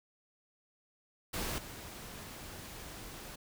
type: noise with level steps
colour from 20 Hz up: pink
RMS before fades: -37 / -47 dBFS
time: 1.33-3.36 s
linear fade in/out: 10 ms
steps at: 1.58 s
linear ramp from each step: 2 ms
effects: none